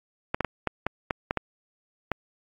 clicks, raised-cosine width 0.5 ms, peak -10 dBFS, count 9, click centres 0.345 / 0.407 / 0.447 / 0.673 / 0.866 / 1.108 / 1.309 / 1.373 / 2.117 s, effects AAC 48 kbps

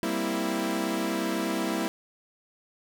sawtooth chord, C dominant seventh, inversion second, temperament equal, 196 / 233.1 / 261.6 / 329.6 Hz, G3 / Bb3 / C4 / E4, 0 / 0 / 0 / 0 cents, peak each -29 / -29 / -31 / -26 dBFS, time 0.03-1.88 s, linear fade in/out 0 ms, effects none

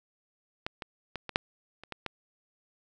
clicks, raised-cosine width 0.3 ms, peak -16 / -21 / -19 / -21 / -7 / -29 / -21 / -17 dBFS, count 8, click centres 0.665 / 0.822 / 1.157 / 1.293 / 1.359 / 1.836 / 1.923 / 2.063 s, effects none

